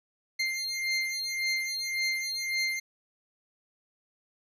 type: beating tone pair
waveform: 25% pulse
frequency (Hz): 2100 / 2101.8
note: C7 / C7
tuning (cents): +6 / +7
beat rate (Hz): 1.8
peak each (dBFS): -28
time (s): 0.39-2.8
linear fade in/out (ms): 10
effects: low-pass 10000 Hz 12 dB/octave